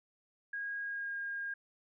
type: tone with pitch glide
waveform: sine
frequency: 1637 to 1619.1 Hz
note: G#6 to G#6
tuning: -25 to -44 cents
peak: -36 dBFS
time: 0.53-1.54 s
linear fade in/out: 5 ms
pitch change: -19 cents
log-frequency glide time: 0.82-1.15 s
effects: none